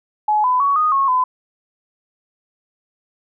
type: tone with pitch steps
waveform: sine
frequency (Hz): 848 / 1004 / 1122 / 1239 / 1093 / 1013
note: G#5 / B5 / C#6 / D#6 / C#6 / B5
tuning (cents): +36 / +28 / +21 / -8 / -25 / +44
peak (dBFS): -13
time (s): 0.28-1.24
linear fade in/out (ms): 5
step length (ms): 160
effects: none